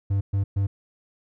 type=tone bursts; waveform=triangle; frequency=98.8 Hz; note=G2; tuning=14 cents sharp; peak=-18 dBFS; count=3; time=0.1-0.67 s; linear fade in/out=10 ms; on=110 ms; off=120 ms; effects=none